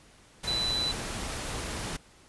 sine tone in noise, 3988 Hz, B7, 16 cents sharp, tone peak -27 dBFS, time 0.47-0.92 s, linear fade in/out 10 ms, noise pink, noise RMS -35 dBFS, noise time 0.43-1.97 s, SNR +5 dB, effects pink hiss -57 dBFS RMS until 2.28 s + resampled to 24000 Hz

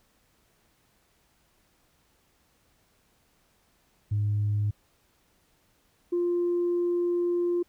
sine tone pair in turn, 103.9 / 349.5 Hz, G#2 / F4, +1 / +1 cents, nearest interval octave + major sixth, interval 2100 cents, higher second, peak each -22 dBFS, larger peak neither, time 4.11-4.71 / 6.12-7.63 s, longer second, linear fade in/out 10 ms, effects tanh soft clip ceiling -20 dBFS + pink hiss -67 dBFS RMS until 7.68 s

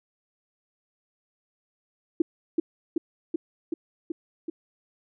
sine tone with echo, 329.6 Hz, E4, in tune, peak -16 dBFS, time 2.2-2.22 s, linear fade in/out 5 ms, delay 380 ms, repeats 6, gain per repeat -2 dB, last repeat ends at 4.5 s, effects none

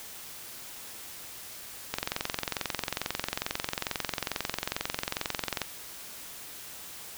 click train, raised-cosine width 0.2 ms, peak -11 dBFS, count 83, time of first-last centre 1.94-5.617 s, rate 22.3 Hz, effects white hiss -44 dBFS RMS until 7.17 s

